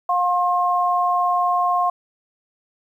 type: tone pair together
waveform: sine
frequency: 713 / 1069 Hz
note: F5 / C6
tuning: +36 / +37 cents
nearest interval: perfect fifth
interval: 701 cents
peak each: -19 / -19 dBFS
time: 0.09-1.9 s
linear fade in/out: 5 ms
effects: 9-bit